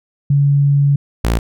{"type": "tone pair in turn", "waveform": ["sine", "sawtooth"], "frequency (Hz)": [141.7, 57.15], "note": ["C#3", "A#1"], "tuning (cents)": [38, -34], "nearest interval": "octave + major third", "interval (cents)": 1572, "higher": "first", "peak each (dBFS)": -9, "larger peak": "neither", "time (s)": [[0.3, 0.96], [1.24, 1.39]], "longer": "first", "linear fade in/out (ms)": 5, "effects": []}